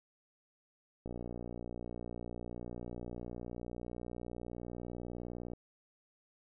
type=click train; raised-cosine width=2 ms; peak=-30 dBFS; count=269; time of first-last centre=1.06-5.534 s; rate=59.9 Hz; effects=none